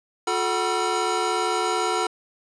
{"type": "tone cluster", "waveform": "square", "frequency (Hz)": [357.3, 433.5, 748, 969, 1358], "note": ["F4", "A4", "F#5", "B5", "F6"], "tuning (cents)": [40, -26, 19, -33, -49], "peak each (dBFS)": -29, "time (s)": [0.27, 2.07], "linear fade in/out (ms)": 5, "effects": ["resampled to 22050 Hz", "8-bit"]}